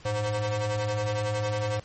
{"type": "ring-modulated tone", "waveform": "40% pulse", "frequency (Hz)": 207.7, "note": "G#3", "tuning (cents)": 0, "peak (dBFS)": -22, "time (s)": [0.05, 1.8], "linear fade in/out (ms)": 5, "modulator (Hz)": 317, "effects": ["pink hiss -52 dBFS RMS until 1.84 s", "MP3 32 kbps"]}